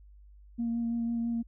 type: tone with vibrato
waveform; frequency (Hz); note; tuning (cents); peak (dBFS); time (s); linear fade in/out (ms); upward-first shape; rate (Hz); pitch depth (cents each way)
sine; 233.1; A#3; 0; -27; 0.58-1.43; 20; sine; 6; 14
effects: tanh soft clip ceiling -24 dBFS + added 50 Hz sine -51 dBFS peak until 1.47 s